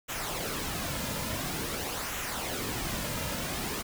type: noise with flanger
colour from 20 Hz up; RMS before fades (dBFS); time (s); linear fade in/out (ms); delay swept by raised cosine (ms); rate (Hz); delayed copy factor
pink; -34; 0.08-3.83; 20; 0.21 to 2.71; 0.48; -0.5
effects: none